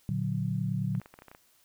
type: chord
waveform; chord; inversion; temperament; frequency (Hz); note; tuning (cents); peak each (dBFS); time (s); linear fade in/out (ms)
sine; Bb augmented; none; equal; 116.54 / 146.83 / 185; Bb2 / D3 / F#3; 0 / 0 / 0; -32; 0.09-1; 0
type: clicks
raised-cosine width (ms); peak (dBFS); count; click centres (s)
0.5; -33; 9; 0.951 / 1.016 / 1.059 / 1.14 / 1.189 / 1.221 / 1.283 / 1.315 / 1.349
effects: white hiss -65 dBFS RMS until 1.64 s